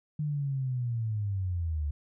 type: linear sweep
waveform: sine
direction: down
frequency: 152.5 to 71.1 Hz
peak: -28 dBFS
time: 0.19-1.91 s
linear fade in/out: 5 ms
effects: none